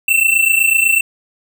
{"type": "tone pair together", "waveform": "square", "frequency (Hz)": [2671, 2699], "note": ["E7", "E7"], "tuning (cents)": [22, 40], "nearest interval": "unison", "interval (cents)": 18, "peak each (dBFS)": -14, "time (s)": [0.08, 1.01], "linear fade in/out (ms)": 5, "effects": []}